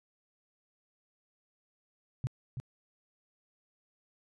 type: tone with echo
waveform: sine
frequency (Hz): 127.1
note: C3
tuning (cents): -50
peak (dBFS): -28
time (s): 2.24-2.27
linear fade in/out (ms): 0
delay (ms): 330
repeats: 1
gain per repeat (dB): -7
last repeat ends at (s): 2.6
effects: resampled to 24000 Hz